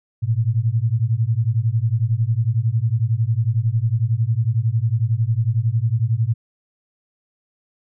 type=beating tone pair; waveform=sine; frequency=108.3 / 119.3 Hz; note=A2 / A#2; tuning=-27 / +41 cents; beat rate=11 Hz; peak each=-19 dBFS; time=0.22-6.34 s; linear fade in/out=20 ms; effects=none